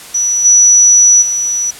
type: tone with level steps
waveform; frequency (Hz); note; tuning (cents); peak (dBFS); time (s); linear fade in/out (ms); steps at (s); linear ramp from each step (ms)
sine; 5900; F#8; -6; -10 / -3 / -12; 0.14-1.71; 10; 0.44 / 1.21; 20
effects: white hiss -32 dBFS RMS until 1.79 s + low-pass 11000 Hz 12 dB/octave